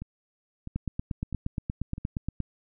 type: two click trains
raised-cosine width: 5 ms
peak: -17 / -24 dBFS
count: 15 / 4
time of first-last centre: 0.76-2.403 / 0.02-1.981 s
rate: 8.52 / 1.53 Hz
effects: none